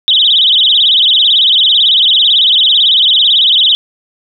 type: tone with vibrato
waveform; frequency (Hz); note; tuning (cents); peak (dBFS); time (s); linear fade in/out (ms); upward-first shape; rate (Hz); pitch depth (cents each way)
sine; 3400; G#7; +40; -5; 0.08-3.75; 0; sine; 18; 220
effects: none